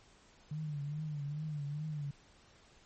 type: tone with vibrato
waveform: sine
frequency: 148.9 Hz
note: D3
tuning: 24 cents sharp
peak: -36 dBFS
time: 0.51-2.11 s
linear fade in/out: 5 ms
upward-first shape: triangle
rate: 2.4 Hz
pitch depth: 94 cents each way
effects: pink hiss -63 dBFS RMS until 2.85 s + MP3 32 kbps